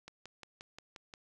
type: click train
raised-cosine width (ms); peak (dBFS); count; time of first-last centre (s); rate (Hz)
0.2; -30; 7; 0.08-1.138; 5.67
effects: none